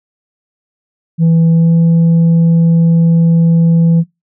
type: tone with pitch glide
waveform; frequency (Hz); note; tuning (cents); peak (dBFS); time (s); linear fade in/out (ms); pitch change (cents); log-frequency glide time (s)
sine; 164.81 to 166.44; E3 to E3; 0 to +17; -3; 1.18-4.04; 50; +17; 1.51-1.73
effects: noise-tail reverb RT60 0.2 s tail -21 dB re dry + tanh soft clip ceiling -5 dBFS